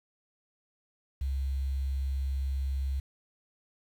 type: tone with quantisation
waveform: sine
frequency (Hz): 67.5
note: C#2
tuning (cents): -45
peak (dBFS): -28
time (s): 1.21-3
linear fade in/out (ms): 5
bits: 9
effects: none